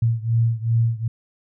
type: beating tone pair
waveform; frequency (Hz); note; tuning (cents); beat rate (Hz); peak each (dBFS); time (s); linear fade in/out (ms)
sine; 114.2 / 116.8; A#2 / A#2; -35 / +4; 2.6; -19 / -21; 0.02-1.08; 5
effects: none